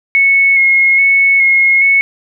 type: tone with vibrato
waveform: sine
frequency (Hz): 2183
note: C#7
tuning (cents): -27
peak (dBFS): -6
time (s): 0.15-2.01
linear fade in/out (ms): 0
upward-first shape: square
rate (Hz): 1.2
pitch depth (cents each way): 18
effects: none